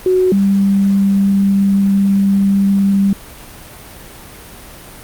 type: tone pair in turn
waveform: sine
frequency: 369.9 / 197.25 Hz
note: F#4 / G3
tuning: 0 / +11 cents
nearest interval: major seventh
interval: 1089 cents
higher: first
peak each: -9 dBFS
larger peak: neither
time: 0.06-0.32 / 0.32-3.13 s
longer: second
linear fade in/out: 2 ms
effects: pink hiss -35 dBFS RMS until 5.03 s + Opus 32 kbps